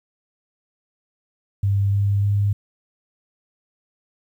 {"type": "tone with pitch steps", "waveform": "sine", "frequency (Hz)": [99.5, 100.48, 101.47], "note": ["G2", "G2", "G#2"], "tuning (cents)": [26, 43, -40], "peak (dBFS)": -16, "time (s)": [1.63, 2.53], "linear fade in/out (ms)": 5, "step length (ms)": 300, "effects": ["9-bit"]}